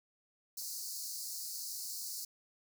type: high-pass noise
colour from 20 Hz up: pink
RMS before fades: -42 dBFS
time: 0.57-2.25 s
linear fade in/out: 5 ms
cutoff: 4300 Hz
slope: 96 dB/octave
effects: none